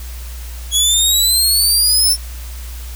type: exponential sweep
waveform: 20% pulse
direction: up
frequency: 3322 to 5400 Hz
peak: -5 dBFS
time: 0.71-2.17 s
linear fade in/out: 50 ms
effects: added 60 Hz sine -26 dBFS peak until 2.95 s + white hiss -37 dBFS RMS until 2.95 s